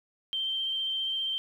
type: tone with vibrato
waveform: sine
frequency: 3136 Hz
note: G7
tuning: in tune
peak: -28 dBFS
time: 0.33-1.38 s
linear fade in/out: 0 ms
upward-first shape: sine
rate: 15 Hz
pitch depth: 14 cents each way
effects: 10-bit